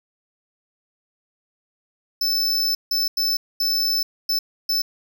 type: tone bursts at uneven times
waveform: square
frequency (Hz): 5274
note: E8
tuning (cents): 0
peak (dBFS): -19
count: 6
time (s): 2.21-2.75 / 2.91-3.08 / 3.17-3.37 / 3.6-4.03 / 4.29-4.39 / 4.69-4.82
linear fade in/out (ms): 5
effects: none